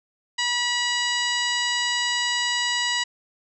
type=harmonic tone with a mistuned harmonic; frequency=970 Hz; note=B5; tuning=31 cents flat; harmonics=1 / 2 / 3 / 4 / 5 / 6 / 7 / 8; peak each=-31 / -26 / -27 / -30 / -31 / -39 / -36 / -34 dBFS; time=0.38-3.04 s; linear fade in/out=10 ms; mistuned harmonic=6; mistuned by=-29 cents; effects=none